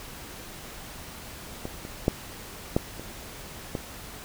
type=clicks; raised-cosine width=2 ms; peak=-19 / -24 / -7 / -8 / -24 / -15 dBFS; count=6; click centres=1.654 / 1.851 / 2.081 / 2.765 / 2.996 / 3.752 s; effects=pink hiss -42 dBFS RMS until 4.24 s